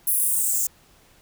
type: noise with high-pass filter sweep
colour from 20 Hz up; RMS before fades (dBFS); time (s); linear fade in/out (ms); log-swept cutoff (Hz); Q
violet; -22; 0.07-0.67; 5; 11000 to 6900; 4.7
effects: pink hiss -56 dBFS RMS until 1.21 s